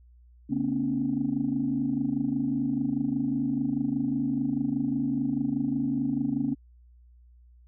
sine tone cluster, 139.7 / 231 / 257.2 / 282.2 Hz, C#3 / A#3 / C4 / C#4, +14 / -16 / -30 / +31 cents, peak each -35 / -30 / -29 / -28 dBFS, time 0.49-6.55 s, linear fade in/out 20 ms, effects tanh soft clip ceiling -16 dBFS + added 60 Hz sine -52 dBFS peak until 7.67 s

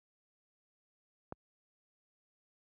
click, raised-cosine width 1 ms, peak -27 dBFS, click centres 1.324 s, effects high-pass 60 Hz 12 dB/octave

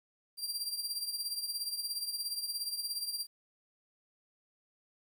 sawtooth tone with tremolo, 4736 Hz, D8, 14 cents sharp, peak -29 dBFS, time 0.37-3.27 s, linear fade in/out 50 ms, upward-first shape triangle, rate 17 Hz, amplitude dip 75%, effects 11-bit

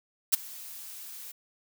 blue noise with ADSR envelope, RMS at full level -19 dBFS, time 0.32-1.32 s, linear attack 19 ms, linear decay 12 ms, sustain -24 dB, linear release 11 ms, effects none

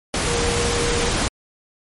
sine tone in noise, 473.4 Hz, A#4, 27 cents sharp, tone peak -23 dBFS, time 0.27-1.09 s, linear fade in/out 0 ms, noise pink, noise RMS -21 dBFS, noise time 0.14-1.28 s, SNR -5 dB, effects MP3 48 kbps

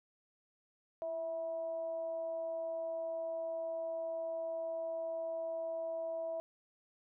sine tone with frequency modulation, 655 Hz, E5, 11 cents flat, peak -36 dBFS, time 1.02-6.4 s, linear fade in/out 0 ms, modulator 318 Hz, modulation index 0.24, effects none

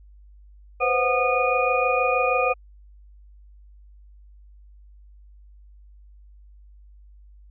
sine tone cluster, 499.7 / 526 / 732 / 1224 / 2457 Hz, B4 / C5 / F#5 / D#6 / D#7, +20 / +9 / -19 / -29 / -22 cents, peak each -25 dBFS, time 0.8-2.54 s, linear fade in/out 20 ms, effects added 50 Hz sine -46 dBFS peak until 7.5 s

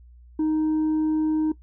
triangle tone with tanh clipping, 311.1 Hz, D#4, in tune, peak -20 dBFS, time 0.39-1.52 s, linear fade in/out 5 ms, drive 7 dB, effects noise-tail reverb RT60 0.1 s tail -17 dB re dry + added 60 Hz sine -46 dBFS peak until 1.62 s

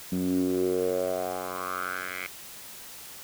10% pulse tone with band-pass filter sweep, 91.6 Hz, F#2, 17 cents flat, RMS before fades -29 dBFS, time 0.12-2.27 s, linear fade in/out 5 ms, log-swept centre 210 to 2200 Hz, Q 4.6, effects white hiss -44 dBFS RMS until 3.23 s

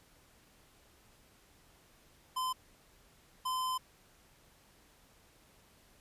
square tone bursts at uneven times, 1026 Hz, C6, 34 cents flat, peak -33 dBFS, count 2, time 2.36-2.53 / 3.45-3.78 s, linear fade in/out 10 ms, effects pink hiss -64 dBFS RMS until 6 s + resampled to 32000 Hz

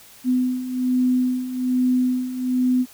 sine beating tone pair, 251.7 / 252.9 Hz, B3 / B3, +33 / +41 cents, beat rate 1.2 Hz, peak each -24 / -19 dBFS, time 0.24-2.86 s, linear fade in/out 50 ms, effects white hiss -47 dBFS RMS until 2.93 s

